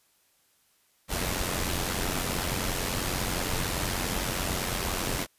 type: noise with amplitude modulation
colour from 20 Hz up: pink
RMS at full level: -27 dBFS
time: 1.08-5.27 s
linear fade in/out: 50 ms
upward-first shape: sine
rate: 90.5 Hz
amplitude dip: 60%
effects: white hiss -67 dBFS RMS until 5.38 s + resampled to 32000 Hz